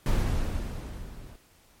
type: noise with level ramp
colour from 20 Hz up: brown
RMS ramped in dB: -22 to -45 dBFS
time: 0.06-1.36 s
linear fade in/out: 2 ms
effects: pink hiss -60 dBFS RMS until 1.8 s + MP3 64 kbps